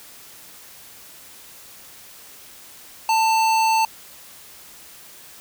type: tone with notch filter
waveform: square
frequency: 890 Hz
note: A5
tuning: 20 cents sharp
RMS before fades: -18 dBFS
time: 3.09-3.85 s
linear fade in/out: 2 ms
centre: 11000 Hz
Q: 1.5
effects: white hiss -44 dBFS RMS until 5.4 s